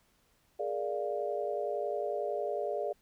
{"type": "chord", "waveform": "sine", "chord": "Bb dominant seventh", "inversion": "third", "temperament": "equal", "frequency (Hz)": [415.3, 466.2, 587.3, 698.5], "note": ["Ab4", "Bb4", "D5", "F5"], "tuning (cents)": [0, 0, 0, 0], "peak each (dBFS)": [-36, -39, -35, -38], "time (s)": [0.59, 2.93], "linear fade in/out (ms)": 10, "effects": ["pink hiss -70 dBFS RMS until 3.01 s"]}